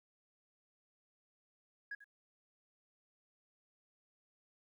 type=tone with echo; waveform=sine; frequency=1661.2 Hz; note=G#6; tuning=in tune; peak=-39 dBFS; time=1.91-1.95 s; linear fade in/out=5 ms; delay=93 ms; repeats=1; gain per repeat=-15 dB; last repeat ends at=2.043 s; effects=tanh soft clip ceiling -37 dBFS + 13-bit